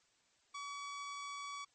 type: tone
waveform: sawtooth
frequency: 1137 Hz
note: C#6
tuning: 44 cents sharp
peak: -39 dBFS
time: 0.54-1.65 s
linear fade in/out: 10 ms
effects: white hiss -73 dBFS RMS until 1.74 s + MP3 32 kbps